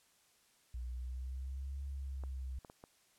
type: exponential two-way sweep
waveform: sine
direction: up then down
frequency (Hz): 60 to 69.4 to 64.2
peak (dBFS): -39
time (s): 0.74-2.59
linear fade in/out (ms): 5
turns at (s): 1.83
type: clicks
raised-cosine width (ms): 1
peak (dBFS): -37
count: 4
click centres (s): 2.237 / 2.648 / 2.699 / 2.839
effects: white hiss -70 dBFS RMS until 3.18 s + low-pass 11000 Hz 12 dB/octave